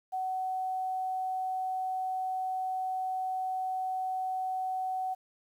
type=tone with quantisation; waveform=sine; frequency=750 Hz; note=F#5; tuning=23 cents sharp; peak=-30 dBFS; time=0.12-5.15 s; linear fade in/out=20 ms; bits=10; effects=none